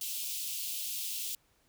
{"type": "high-pass noise", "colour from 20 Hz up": "white", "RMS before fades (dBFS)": -37, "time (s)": [0.01, 1.35], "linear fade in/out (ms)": 2, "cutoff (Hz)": 2600, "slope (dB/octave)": 48, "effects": ["pink hiss -70 dBFS RMS until 1.68 s"]}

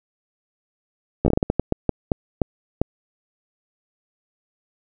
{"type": "slowing click train", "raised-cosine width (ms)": 2, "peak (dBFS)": -4, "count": 14, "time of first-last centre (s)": [1.25, 2.816], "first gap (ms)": 13, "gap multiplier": 1.33, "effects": []}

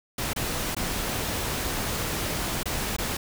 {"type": "noise with dropouts", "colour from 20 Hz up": "pink", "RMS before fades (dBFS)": -29, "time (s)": [0.18, 3.17], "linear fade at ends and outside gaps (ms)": 5, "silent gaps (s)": [[0.334, 0.361], [0.749, 0.765], [2.632, 2.656], [2.966, 2.984]], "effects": []}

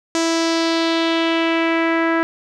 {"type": "tone with low-pass filter sweep", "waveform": "sawtooth", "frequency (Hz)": 329.6, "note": "E4", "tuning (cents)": 0, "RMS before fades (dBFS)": -18, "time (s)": [0.15, 2.23], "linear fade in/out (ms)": 0, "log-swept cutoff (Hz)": [6600, 1700], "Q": 2.4, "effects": []}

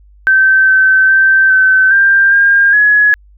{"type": "tone with pitch steps", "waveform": "sine", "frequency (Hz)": [1547, 1538, 1555, 1531, 1587, 1609, 1685], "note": ["G6", "G6", "G6", "G6", "G6", "G6", "G#6"], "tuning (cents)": [-23, -33, -14, -41, 21, 45, 25], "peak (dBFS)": -5, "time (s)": [0.27, 3.14], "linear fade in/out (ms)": 0, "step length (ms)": 410, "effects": ["added 50 Hz sine -40 dBFS peak until 3.37 s"]}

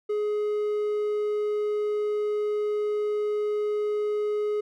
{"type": "tone", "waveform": "triangle", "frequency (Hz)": 419.5, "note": "G#4", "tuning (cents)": 17, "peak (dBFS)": -22, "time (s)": [0.09, 4.61], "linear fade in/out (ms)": 10, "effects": []}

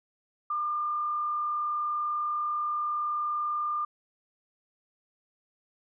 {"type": "tone with frequency modulation", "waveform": "sine", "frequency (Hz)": 1200, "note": "D6", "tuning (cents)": 37, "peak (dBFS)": -27, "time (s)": [0.5, 3.85], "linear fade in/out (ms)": 5, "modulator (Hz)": 39.3, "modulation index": 0.36, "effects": []}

